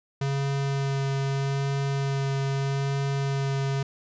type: tone with vibrato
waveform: square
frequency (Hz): 137.8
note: C#3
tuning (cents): -10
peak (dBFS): -25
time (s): 0.21-3.83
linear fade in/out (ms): 5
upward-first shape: sine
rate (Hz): 0.8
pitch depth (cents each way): 11
effects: resampled to 16000 Hz